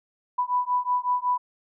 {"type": "beating tone pair", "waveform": "sine", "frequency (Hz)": [987.8, 993.2], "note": ["B5", "B5"], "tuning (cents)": [0, 9], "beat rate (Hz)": 5.4, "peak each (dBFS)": [-25, -25], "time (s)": [0.38, 1.38], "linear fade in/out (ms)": 10, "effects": []}